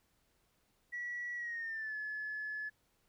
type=tone with pitch glide; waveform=sine; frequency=1937 to 1715.7 Hz; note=B6 to A6; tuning=-34 to -44 cents; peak=-37 dBFS; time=0.92-2.7 s; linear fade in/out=20 ms; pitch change=-210 cents; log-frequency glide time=1.36-1.96 s; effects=tanh soft clip ceiling -33 dBFS + pink hiss -75 dBFS RMS until 3.08 s